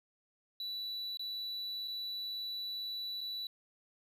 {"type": "tone with dropouts", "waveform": "triangle", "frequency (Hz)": 3951, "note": "B7", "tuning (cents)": 0, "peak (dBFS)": -36, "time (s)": [0.6, 3.47], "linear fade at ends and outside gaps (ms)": 2, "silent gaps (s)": [[1.172, 1.194], [1.876, 1.88], [3.208, 3.212]], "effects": []}